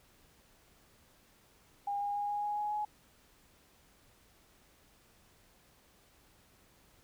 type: tone with pitch steps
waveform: sine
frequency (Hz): 809 / 814.2 / 819.3 / 824.6 / 829.8 / 835.1 / 840.4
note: G#5 / G#5 / G#5 / G#5 / G#5 / G#5 / G#5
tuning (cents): -46 / -35 / -24 / -13 / -2 / +9 / +20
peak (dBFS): -32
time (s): 1.87-2.85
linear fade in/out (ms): 5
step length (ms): 140
effects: pink hiss -65 dBFS RMS until 7.03 s